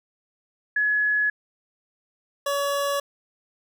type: tone pair in turn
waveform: sine / 25% pulse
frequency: 1694 / 565.3 Hz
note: G#6 / C#5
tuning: +34 / +34 cents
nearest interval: octave + perfect fifth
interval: 1900 cents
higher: first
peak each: -19 dBFS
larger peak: neither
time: 0.76-1.3 / 2.46-3 s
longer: neither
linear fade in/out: 5 ms
effects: none